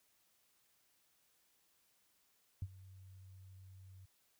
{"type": "tone with ADSR envelope", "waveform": "sine", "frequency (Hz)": 94.6, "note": "F#2", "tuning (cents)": 39, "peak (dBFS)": -35, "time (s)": [2.62, 4.06], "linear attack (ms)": 3, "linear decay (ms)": 46, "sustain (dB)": -19, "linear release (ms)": 11, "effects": ["white hiss -75 dBFS RMS until 4.39 s"]}